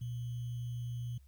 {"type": "tone with sample-and-hold", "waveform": "sine", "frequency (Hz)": 120.5, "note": "B2", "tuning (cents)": -42, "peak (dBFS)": -36, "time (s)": [0.01, 1.18], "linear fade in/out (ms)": 5, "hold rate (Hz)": 3150, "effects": ["added 68 Hz sine -56 dBFS peak until 1.27 s", "white hiss -75 dBFS RMS until 1.27 s"]}